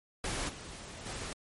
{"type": "noise with level steps", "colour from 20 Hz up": "pink", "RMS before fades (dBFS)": [-35, -46, -40], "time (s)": [0.24, 1.33], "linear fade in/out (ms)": 2, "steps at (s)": [0.48, 1.05], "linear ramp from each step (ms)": 20, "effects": ["MP3 48 kbps"]}